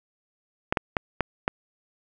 clicks, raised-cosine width 0.5 ms, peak -7 dBFS, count 5, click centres 0.725 / 0.772 / 0.968 / 1.207 / 1.479 s, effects none

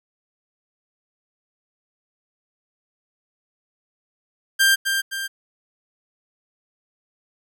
sawtooth tone with echo, 1586 Hz, G6, 20 cents sharp, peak -10 dBFS, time 4.59-4.76 s, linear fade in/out 20 ms, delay 260 ms, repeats 2, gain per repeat -6 dB, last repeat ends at 5.28 s, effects none

